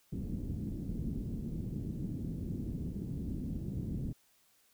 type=low-pass noise; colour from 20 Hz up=white; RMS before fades=-38 dBFS; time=0.12-4.13 s; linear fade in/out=10 ms; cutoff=250 Hz; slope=24 dB/octave; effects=white hiss -69 dBFS RMS until 4.73 s